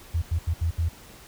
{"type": "tone bursts at uneven times", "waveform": "sine", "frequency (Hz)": 82.9, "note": "E2", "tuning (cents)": 10, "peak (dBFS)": -21, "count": 5, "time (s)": [[0.14, 0.22], [0.31, 0.39], [0.47, 0.54], [0.61, 0.71], [0.78, 0.89]], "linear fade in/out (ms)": 10, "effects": ["pink hiss -48 dBFS RMS until 1.27 s"]}